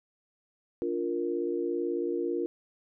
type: chord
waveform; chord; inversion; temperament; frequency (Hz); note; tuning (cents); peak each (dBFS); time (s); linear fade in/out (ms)
sine; Bb major; first; just; 291.4 / 349.6 / 466.2; D4 / F4 / Bb4; -13 / +2 / 0; -35 / -30 / -33; 0.82-2.46; 0
effects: none